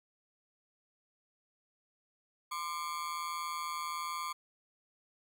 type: ring-modulated tone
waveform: 40% pulse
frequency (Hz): 1116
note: C#6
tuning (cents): +11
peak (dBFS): -32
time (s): 2.51-4.33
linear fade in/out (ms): 10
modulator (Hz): 80.6
effects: none